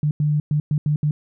sine tone bursts at uneven times, 149.3 Hz, D3, 29 cents sharp, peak -16 dBFS, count 6, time 0.03-0.11 / 0.2-0.4 / 0.51-0.6 / 0.71-0.78 / 0.86-0.96 / 1.03-1.11 s, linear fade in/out 2 ms, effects none

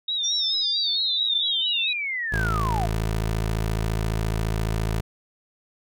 sine tone with vibrato, 3717 Hz, A#7, 6 cents flat, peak -23 dBFS, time 0.08-1.93 s, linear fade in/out 5 ms, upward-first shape sine, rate 4.5 Hz, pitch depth 81 cents each way
sine linear sweep, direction down, 5750 to 650 Hz, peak -25 dBFS, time 0.23-2.87 s, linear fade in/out 20 ms
20% pulse tone, 54.5 Hz, A1, 16 cents flat, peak -18 dBFS, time 2.32-5.01 s, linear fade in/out 10 ms
effects none

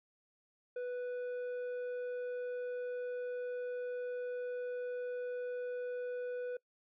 sine tone with tanh clipping, 493.9 Hz, B4, in tune, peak -38 dBFS, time 0.76-6.57 s, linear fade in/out 5 ms, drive 7 dB, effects noise-tail reverb RT60 0.1 s tail -23 dB re dry

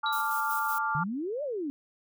sine chord, D minor, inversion second, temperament equal, 880 / 1174.7 / 1396.9 Hz, A5 / D6 / F6, 0 / 0 / 0 cents, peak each -31 dBFS, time 0.03-1.04 s, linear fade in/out 10 ms
sine tone with exponential decay, 3903 Hz, B7, 21 cents flat, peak -29 dBFS, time 0.06-0.38 s, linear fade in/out 1 ms, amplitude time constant 68 ms
violet noise with tremolo, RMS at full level -38 dBFS, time 0.12-0.79 s, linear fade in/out 10 ms, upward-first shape square, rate 5.3 Hz, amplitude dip 40%
sine exponential two-way sweep, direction up then down, 140 to 614 to 269.8 Hz, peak -30 dBFS, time 0.95-1.7 s, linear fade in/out 0 ms, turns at 1.43 s
effects none

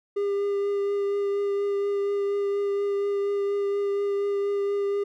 triangle tone with vibrato, 402.3 Hz, G4, 45 cents sharp, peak -21 dBFS, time 0.16-5.04 s, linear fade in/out 10 ms, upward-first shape triangle, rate 4.2 Hz, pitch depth 15 cents each way, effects none

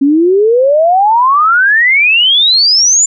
sine exponential sweep, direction up, 269.3 to 7220 Hz, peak -5 dBFS, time 0.01-3.06 s, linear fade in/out 10 ms, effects none

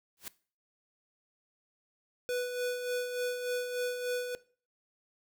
white noise with exponential growth, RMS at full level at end -37 dBFS, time 0.17-0.28 s, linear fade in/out 1 ms, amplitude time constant 23 ms
square tone with tremolo, 493.9 Hz, B4, in tune, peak -30 dBFS, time 2.29-4.35 s, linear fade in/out 0 ms, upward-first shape sine, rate 3.4 Hz, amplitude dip 50%
effects noise-tail reverb RT60 0.4 s tail -19 dB re dry

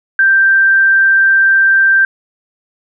sine tone, 1571 Hz, G6, 3 cents sharp, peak -6 dBFS, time 0.19-2.05 s, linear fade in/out 2 ms, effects none

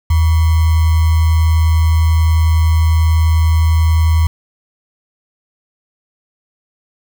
sine tone with sample-and-hold, 80.6 Hz, E2, 38 cents flat, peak -8 dBFS, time 0.1-4.27 s, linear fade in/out 5 ms, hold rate 1050 Hz, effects none

